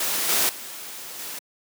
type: noise with level steps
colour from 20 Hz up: white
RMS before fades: -25 / -21 / -37 / -34 dBFS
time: 0-1.39 s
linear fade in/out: 5 ms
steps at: 0.29 / 0.49 / 1.19 s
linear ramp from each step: 2 ms
effects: high-pass 200 Hz 12 dB/octave